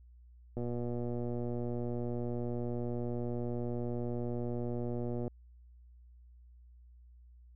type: click train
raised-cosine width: 2 ms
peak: -25 dBFS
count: 566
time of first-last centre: 0.57-5.278 s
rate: 120 Hz
effects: added 60 Hz sine -54 dBFS peak until 7.55 s